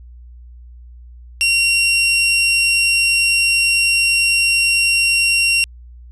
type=tone; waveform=sawtooth; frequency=2749 Hz; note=F7; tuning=28 cents flat; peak=-9 dBFS; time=1.41-5.64 s; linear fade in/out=0 ms; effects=added 60 Hz sine -36 dBFS peak until 6.11 s + resampled to 24000 Hz